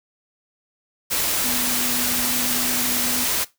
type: tone in noise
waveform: sine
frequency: 246.9 Hz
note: B3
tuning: in tune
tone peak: -30 dBFS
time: 1.43-3.25 s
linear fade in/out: 20 ms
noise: white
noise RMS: -22 dBFS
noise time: 1.1-3.45 s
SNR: -11 dB
effects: noise-tail reverb RT60 0.2 s tail -18 dB re dry